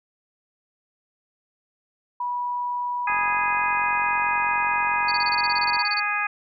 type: tone with pitch glide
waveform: sine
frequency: 976 to 962.6 Hz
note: B5 to B5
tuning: -21 to -45 cents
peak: -24 dBFS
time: 2.2-5.83 s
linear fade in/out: 5 ms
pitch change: -24 cents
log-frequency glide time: 3.74-4.38 s
type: harmonic tone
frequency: 413.9 Hz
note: G#4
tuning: 6 cents flat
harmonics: 2 / 3 / 4 / 5 / 6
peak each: -31 / -28 / -27 / -31 / -27 dBFS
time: 3.07-6.27 s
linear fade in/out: 5 ms
type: click train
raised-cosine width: 1 ms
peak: -28 dBFS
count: 120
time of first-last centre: 3.1-5.768 s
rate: 44.6 Hz
type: tone bursts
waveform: sine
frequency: 4516 Hz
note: C#8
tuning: 31 cents sharp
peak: -24 dBFS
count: 16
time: 5.08-6 s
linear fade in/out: 5 ms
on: 35 ms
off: 24 ms
effects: none